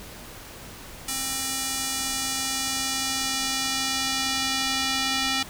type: tone with band-pass filter sweep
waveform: square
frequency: 265.7 Hz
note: C4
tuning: 27 cents sharp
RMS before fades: -27 dBFS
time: 1.08-5.43 s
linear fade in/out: 5 ms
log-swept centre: 9000 to 4000 Hz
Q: 1
effects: pink hiss -42 dBFS RMS until 5.49 s